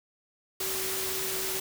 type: tone in noise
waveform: sine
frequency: 380 Hz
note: F#4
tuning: 46 cents sharp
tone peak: -37 dBFS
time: 0.6-1.6 s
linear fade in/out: 5 ms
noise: white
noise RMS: -32 dBFS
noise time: 0.6-1.6 s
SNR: -8 dB
effects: none